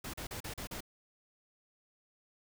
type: noise bursts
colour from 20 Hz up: pink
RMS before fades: -42 dBFS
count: 6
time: 0.04-0.806 s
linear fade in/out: 5 ms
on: 96 ms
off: 38 ms
effects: none